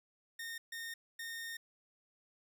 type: tone bursts at uneven times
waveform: sawtooth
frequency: 1836 Hz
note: A#6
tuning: 27 cents flat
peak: -38 dBFS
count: 3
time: 0.39-0.58 / 0.72-0.94 / 1.19-1.57 s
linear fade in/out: 5 ms
effects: none